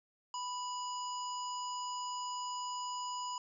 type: harmonic tone with a mistuned harmonic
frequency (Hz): 992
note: B5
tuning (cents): +7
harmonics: 1 / 3 / 5 / 7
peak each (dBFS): -38 / -48 / -48 / -47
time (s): 0.34-3.38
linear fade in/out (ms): 2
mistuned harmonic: 3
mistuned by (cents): -33
effects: none